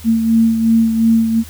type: beating tone pair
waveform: sine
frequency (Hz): 225.9 / 228.7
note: A3 / A#3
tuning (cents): +46 / -33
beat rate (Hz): 2.8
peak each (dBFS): -10 / -19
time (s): 0.04-1.44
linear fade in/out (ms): 50
effects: added 81 Hz sine -34 dBFS peak until 1.49 s + white hiss -39 dBFS RMS until 1.49 s